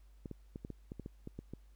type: clicks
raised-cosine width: 3 ms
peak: -30 dBFS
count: 11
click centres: 0.258 / 0.313 / 0.559 / 0.649 / 0.703 / 0.919 / 0.997 / 1.061 / 1.274 / 1.39 / 1.536 s
effects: added 50 Hz sine -57 dBFS peak until 1.75 s + pink hiss -75 dBFS RMS until 1.75 s